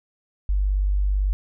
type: tone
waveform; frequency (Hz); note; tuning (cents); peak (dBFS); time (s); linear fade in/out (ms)
sine; 49; G1; 0; -18; 0.49-1.33; 0
effects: none